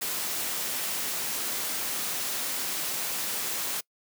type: noise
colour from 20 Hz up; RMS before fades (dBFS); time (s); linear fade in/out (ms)
white; -31; 0.01-3.81; 10
effects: noise-tail reverb RT60 0.1 s tail -25 dB re dry + high-pass 150 Hz 12 dB/octave

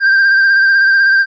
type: tone with vibrato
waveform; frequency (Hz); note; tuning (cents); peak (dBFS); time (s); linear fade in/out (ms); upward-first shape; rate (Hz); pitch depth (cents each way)
triangle; 1581; G6; +14; -5; 0-1.26; 50; sine; 16; 32
effects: resampled to 16000 Hz

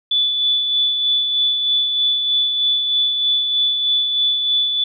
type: tone with tremolo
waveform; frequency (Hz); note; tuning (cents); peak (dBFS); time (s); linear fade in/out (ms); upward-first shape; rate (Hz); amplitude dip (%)
sine; 3469; A7; -25; -13; 0.11-4.84; 5; sine; 3.2; 40
effects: none

